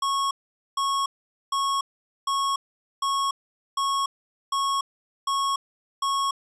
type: tone bursts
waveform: square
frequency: 1100 Hz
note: C#6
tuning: 14 cents flat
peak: -23 dBFS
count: 9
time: 0.02-6.31 s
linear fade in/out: 5 ms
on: 290 ms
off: 460 ms
effects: resampled to 22050 Hz